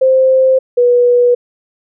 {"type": "tone pair in turn", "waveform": "sine", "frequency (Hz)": [523.3, 487.3], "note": ["C5", "B4"], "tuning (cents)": [0, -23], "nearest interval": "minor second", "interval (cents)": 123, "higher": "first", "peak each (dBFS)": -6, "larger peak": "neither", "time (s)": [[0.01, 0.59], [0.77, 1.35]], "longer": "neither", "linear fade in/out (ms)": 10, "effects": []}